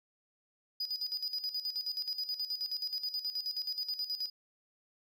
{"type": "tone with tremolo", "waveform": "triangle", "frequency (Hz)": 4946, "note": "D#8", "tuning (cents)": -11, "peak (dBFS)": -31, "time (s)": [0.8, 4.3], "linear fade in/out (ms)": 5, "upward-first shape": "square", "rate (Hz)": 9.4, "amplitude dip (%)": 70, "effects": []}